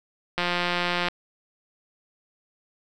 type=click train; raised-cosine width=0.3 ms; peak=-9 dBFS; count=125; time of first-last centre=0.38-1.085 s; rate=176 Hz; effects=none